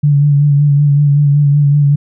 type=tone with vibrato; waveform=sine; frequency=144.4 Hz; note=D3; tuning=29 cents flat; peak=-6 dBFS; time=0.03-1.96 s; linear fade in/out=10 ms; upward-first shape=sine; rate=5.3 Hz; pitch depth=34 cents each way; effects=none